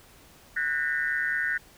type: tone cluster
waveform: sine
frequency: 1474 / 1599 / 1825 / 1975 Hz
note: F#6 / G6 / A#6 / B6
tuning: -7 / +34 / -37 / 0 cents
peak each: -30 / -32 / -28 / -35 dBFS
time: 0.56-1.58 s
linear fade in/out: 10 ms
effects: pink hiss -54 dBFS RMS until 1.77 s